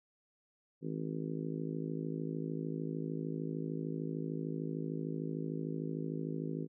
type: harmonic tone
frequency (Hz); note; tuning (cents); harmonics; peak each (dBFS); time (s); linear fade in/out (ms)
53.3; G#1; +46; 3 / 4 / 5 / 6 / 7 / 8 / 9; -39 / -46 / -41 / -46 / -44 / -48 / -50; 0.81-6.68; 50
effects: none